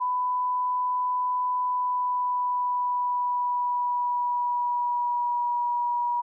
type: tone with pitch glide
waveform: sine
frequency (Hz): 997 to 964.2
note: B5 to B5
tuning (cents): +16 to -42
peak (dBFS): -23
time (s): 0-6.22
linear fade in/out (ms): 20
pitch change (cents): -58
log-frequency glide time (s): 1.58-5.51
effects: none